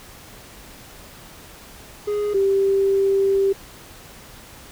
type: tone pair in turn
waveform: triangle / sine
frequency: 414.9 / 391.6 Hz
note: G#4 / G4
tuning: -2 / -2 cents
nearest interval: minor second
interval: 100 cents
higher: first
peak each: -18 / -15 dBFS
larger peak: second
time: 2.07-2.34 / 2.34-3.53 s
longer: second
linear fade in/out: 10 ms
effects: pink hiss -43 dBFS RMS until 4.71 s